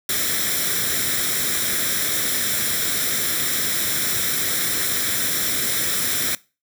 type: noise with comb filter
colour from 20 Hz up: white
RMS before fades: -22 dBFS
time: 0.09-6.35 s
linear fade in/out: 2 ms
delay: 0.54 ms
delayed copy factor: +0.65
effects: noise-tail reverb RT60 0.3 s tail -21 dB re dry + high-pass 80 Hz 12 dB/octave